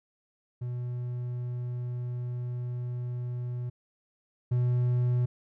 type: tone pair in turn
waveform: triangle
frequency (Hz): 122.7 / 123.15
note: B2 / B2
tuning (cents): -11 / -5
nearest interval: unison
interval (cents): 6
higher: second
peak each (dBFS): -29 / -21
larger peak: second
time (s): 0.61-3.7 / 4.51-5.26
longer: first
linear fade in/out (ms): 10
effects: none